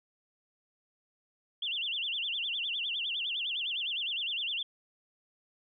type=tone with vibrato; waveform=sine; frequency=3106 Hz; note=G7; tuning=17 cents flat; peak=-31 dBFS; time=1.62-4.63 s; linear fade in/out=5 ms; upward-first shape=sine; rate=9.8 Hz; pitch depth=240 cents each way; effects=none